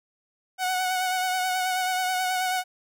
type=tone with vibrato; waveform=sawtooth; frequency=740 Hz; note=F#5; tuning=in tune; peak=-20 dBFS; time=0.58-2.64 s; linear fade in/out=50 ms; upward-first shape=sine; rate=9.3 Hz; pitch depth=25 cents each way; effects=none